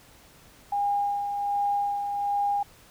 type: tone with tremolo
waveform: sine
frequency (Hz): 811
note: G#5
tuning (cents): -41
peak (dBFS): -22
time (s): 0.72-2.63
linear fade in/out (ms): 5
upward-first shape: sine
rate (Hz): 1.3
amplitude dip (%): 45
effects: pink hiss -54 dBFS RMS until 2.9 s